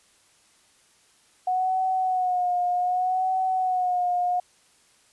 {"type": "tone with vibrato", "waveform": "sine", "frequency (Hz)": 733, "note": "F#5", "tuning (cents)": -16, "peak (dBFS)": -21, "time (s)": [1.47, 4.4], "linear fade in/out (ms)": 5, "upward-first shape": "sine", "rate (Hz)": 0.65, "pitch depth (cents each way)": 46, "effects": ["white hiss -60 dBFS RMS until 5.12 s", "resampled to 24000 Hz"]}